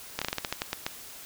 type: slowing click train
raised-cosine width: 0.2 ms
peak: -11 dBFS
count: 11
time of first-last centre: 0.19-0.865 s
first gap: 26 ms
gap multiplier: 1.2
effects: white hiss -45 dBFS RMS until 1.25 s